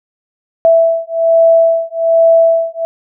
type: beating tone pair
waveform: sine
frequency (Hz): 660 / 661.2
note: E5 / E5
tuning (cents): +2 / +5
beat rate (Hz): 1.2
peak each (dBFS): -10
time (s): 0.65-2.85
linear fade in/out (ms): 0
effects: none